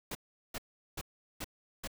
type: noise bursts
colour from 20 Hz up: pink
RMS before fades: -39 dBFS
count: 5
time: 0.11-1.875 s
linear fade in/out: 5 ms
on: 41 ms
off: 390 ms
effects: none